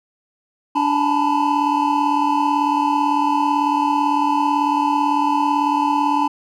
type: tone cluster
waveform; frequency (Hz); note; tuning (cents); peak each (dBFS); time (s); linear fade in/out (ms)
triangle; 290.5 / 859 / 897 / 996; D4 / A5 / A5 / B5; -19 / -42 / +33 / +14; -19; 0.75-6.28; 10
effects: none